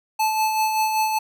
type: tone with tremolo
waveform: square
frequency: 870 Hz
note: A5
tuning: 20 cents flat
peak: -18 dBFS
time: 0.19-1.19 s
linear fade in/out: 10 ms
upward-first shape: sine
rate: 5.2 Hz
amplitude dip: 40%
effects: none